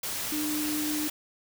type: tone in noise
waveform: sine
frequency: 301.9 Hz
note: D4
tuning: 48 cents sharp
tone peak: -29 dBFS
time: 0.32-1.08 s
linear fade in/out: 5 ms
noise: white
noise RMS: -33 dBFS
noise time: 0.03-1.1 s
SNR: +1 dB
effects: none